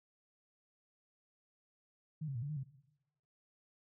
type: tone with pitch steps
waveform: sine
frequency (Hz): 155.3 / 136.6 / 116.4 / 143 / 152.5 / 135.1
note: D#3 / C#3 / A#2 / D3 / D#3 / C#3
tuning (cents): -3 / -25 / -2 / -46 / -34 / -44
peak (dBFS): -37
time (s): 2.21-2.636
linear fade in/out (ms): 10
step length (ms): 71
effects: noise-tail reverb RT60 0.9 s tail -17 dB re dry